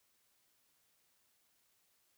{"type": "silence", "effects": ["white hiss -75 dBFS RMS until 2.17 s"]}